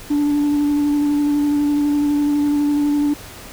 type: tone with vibrato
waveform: sine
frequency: 291.7 Hz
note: D4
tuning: 12 cents flat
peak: -12 dBFS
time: 0.1-3.14 s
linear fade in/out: 10 ms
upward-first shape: square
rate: 12 Hz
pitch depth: 12 cents each way
effects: tanh soft clip ceiling -13 dBFS + pink hiss -37 dBFS RMS until 3.52 s